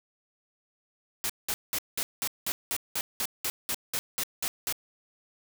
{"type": "noise bursts", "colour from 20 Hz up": "white", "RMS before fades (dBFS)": -30, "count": 15, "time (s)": [1.24, 4.725], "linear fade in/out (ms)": 0, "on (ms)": 55, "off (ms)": 190, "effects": []}